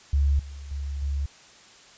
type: tone with level steps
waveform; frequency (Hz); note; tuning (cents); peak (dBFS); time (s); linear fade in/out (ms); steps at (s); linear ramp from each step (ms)
sine; 70.4; C#2; +27; -18 / -36 / -28 / -24; 0.13-1.26; 5; 0.39 / 0.71 / 1.02; 5
effects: white hiss -51 dBFS RMS until 1.97 s + resampled to 16000 Hz